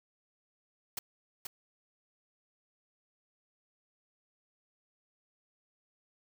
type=noise with echo; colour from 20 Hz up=white; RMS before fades=-36 dBFS; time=0.97-0.99 s; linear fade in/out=5 ms; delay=480 ms; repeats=1; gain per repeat=-4 dB; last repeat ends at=1.47 s; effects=none